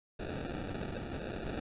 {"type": "noise with sample-and-hold", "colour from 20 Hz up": "white", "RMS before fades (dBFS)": -39, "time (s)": [0.19, 1.6], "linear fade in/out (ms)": 10, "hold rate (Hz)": 1050, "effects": ["resampled to 8000 Hz"]}